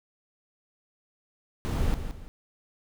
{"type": "noise with echo", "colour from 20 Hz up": "brown", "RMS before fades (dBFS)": -26, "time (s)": [1.65, 1.94], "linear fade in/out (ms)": 0, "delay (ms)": 170, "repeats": 2, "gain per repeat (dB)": -9, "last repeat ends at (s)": 2.28, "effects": []}